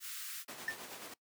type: high-pass noise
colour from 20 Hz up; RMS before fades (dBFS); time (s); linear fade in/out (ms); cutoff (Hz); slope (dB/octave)
white; -44; 0-0.45; 50; 1200; 48
type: noise with tremolo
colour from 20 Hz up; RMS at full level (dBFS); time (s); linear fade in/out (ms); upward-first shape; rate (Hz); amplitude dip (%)
pink; -44; 0.48-1.14; 5; sine; 9.3; 45
type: tone with exponential decay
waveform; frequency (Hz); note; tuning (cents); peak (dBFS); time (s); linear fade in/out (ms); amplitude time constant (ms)
triangle; 1800; A6; +39; -28; 0.68-0.78; 2; 20
effects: noise-tail reverb RT60 0.1 s tail -21 dB re dry + high-pass 300 Hz 12 dB/octave